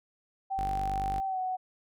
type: tone with pitch glide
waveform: sine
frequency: 775 to 743.9 Hz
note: G5 to F#5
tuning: -20 to +9 cents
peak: -29 dBFS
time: 0.5-1.57 s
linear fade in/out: 20 ms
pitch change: -71 cents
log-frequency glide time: 1.25-1.39 s
type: tone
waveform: sawtooth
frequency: 49 Hz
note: G1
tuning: in tune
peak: -31 dBFS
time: 0.58-1.2 s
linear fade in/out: 0 ms
effects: none